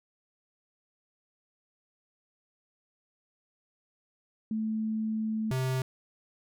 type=tone pair in turn; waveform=sine / square; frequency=218.9 / 130.16 Hz; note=A3 / C3; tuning=-9 / -9 cents; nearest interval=major sixth; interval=900 cents; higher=first; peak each=-28 dBFS; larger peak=neither; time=4.51-5.51 / 5.51-5.82 s; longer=first; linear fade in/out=2 ms; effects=none